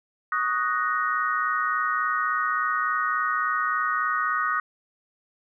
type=chord; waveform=sine; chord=D# minor seventh; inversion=third; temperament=equal with one note detuned; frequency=1121 / 1244.5 / 1480 / 1864.7 Hz; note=C#6 / D#6 / F#6 / A#6; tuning=+19 / 0 / 0 / 0 cents; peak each=-31 / -25 / -28 / -30 dBFS; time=0.32-4.6 s; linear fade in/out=2 ms; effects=none